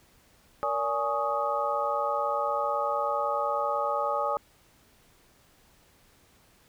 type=tone cluster; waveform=sine; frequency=467.1 / 577 / 835 / 1113 / 1249 Hz; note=A#4 / D5 / G#5 / C#6 / D#6; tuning=+3 / -31 / +9 / +7 / +6 cents; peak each=-37 / -30 / -31 / -35 / -30 dBFS; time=0.63-4.37 s; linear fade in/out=0 ms; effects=pink hiss -61 dBFS RMS until 6.68 s